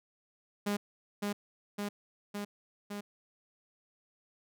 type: tone with echo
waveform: sawtooth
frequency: 204.4 Hz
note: G#3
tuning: 27 cents flat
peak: -26 dBFS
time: 0.66-0.77 s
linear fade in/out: 10 ms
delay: 560 ms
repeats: 4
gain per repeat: -2 dB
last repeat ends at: 3.01 s
effects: none